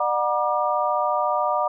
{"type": "tone cluster", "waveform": "sine", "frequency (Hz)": [600, 734, 955, 1194], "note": ["D5", "F#5", "A#5", "D6"], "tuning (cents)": [37, -14, 42, 28], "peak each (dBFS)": -25, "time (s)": [0, 1.68], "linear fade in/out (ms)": 5, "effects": []}